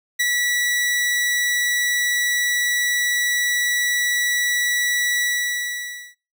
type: tone with ADSR envelope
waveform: sawtooth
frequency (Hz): 1947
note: B6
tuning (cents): -25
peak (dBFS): -13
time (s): 0.19-6.15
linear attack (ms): 13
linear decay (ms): 31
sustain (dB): -2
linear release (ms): 930
effects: noise-tail reverb RT60 0.3 s tail -23 dB re dry